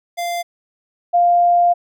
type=tone pair in turn; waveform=square / sine; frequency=694 / 699.2 Hz; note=F5 / F5; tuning=-11 / +2 cents; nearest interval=unison; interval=13 cents; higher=second; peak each=-21 / -10 dBFS; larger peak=second; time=0.17-0.43 / 1.13-1.74 s; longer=second; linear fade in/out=20 ms; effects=none